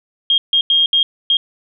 sine tone bursts at uneven times, 3234 Hz, G#7, 47 cents flat, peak -10 dBFS, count 5, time 0.3-0.38 / 0.53-0.61 / 0.7-0.86 / 0.93-1.03 / 1.3-1.37 s, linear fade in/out 2 ms, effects none

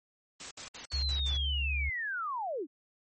white noise bursts, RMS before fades -42 dBFS, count 6, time 0.4-1.37 s, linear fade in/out 2 ms, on 110 ms, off 62 ms
sine linear sweep, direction down, 4467 to 254.2 Hz, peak -32 dBFS, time 0.9-2.67 s, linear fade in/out 50 ms
sine tone, 69.3 Hz, C#2, in tune, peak -30 dBFS, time 0.93-1.9 s, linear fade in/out 10 ms
effects MP3 32 kbps

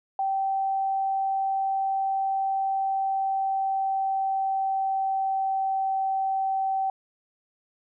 sine tone with pitch glide, 776 to 771.5 Hz, G5 to G5, -18 to -28 cents, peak -23 dBFS, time 0.19-6.9 s, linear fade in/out 2 ms, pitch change -10 cents, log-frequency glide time 2.72-6.06 s, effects none

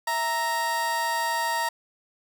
30% pulse tone pair together, 659.2 / 932.3 Hz, E5 / A#5, 0 / 0 cents, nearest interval tritone, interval 600 cents, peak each -31 / -22 dBFS, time 0.07-1.69 s, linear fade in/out 5 ms, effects none

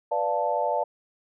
sine chord, B half-diminished seventh, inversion none, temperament equal, 493.9 / 587.3 / 698.5 / 880 Hz, B4 / D5 / F5 / A5, 0 / 0 / 0 / 0 cents, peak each -31 / -27 / -29 / -27 dBFS, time 0.11-0.84 s, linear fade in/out 10 ms, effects none

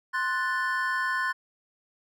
triangle chord, F# diminished, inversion second, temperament equal, 1046.5 / 1480 / 1760 Hz, C6 / F#6 / A6, 0 / 0 / 0 cents, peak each -28 dBFS, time 0.13-1.33 s, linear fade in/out 20 ms, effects none

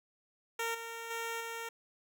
10% pulse tone with level steps, 459.8 Hz, A#4, 24 cents flat, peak -25 / -33 / -28 / -31 dBFS, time 0.59-1.69 s, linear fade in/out 5 ms, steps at 0.74 / 1.1 / 1.4 s, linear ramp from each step 10 ms, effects none

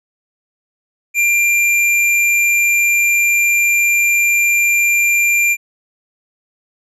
sine tone with hard clipping, 2381 Hz, D7, 23 cents sharp, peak -12 dBFS, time 1.14-5.57 s, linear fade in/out 50 ms, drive 16 dB, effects resampled to 32000 Hz

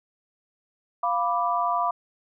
sine chord, B diminished, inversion second, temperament equal, 698.5 / 987.8 / 1174.7 Hz, F5 / B5 / D6, 0 / 0 / 0 cents, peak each -26 dBFS, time 1.03-1.91 s, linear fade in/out 5 ms, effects none

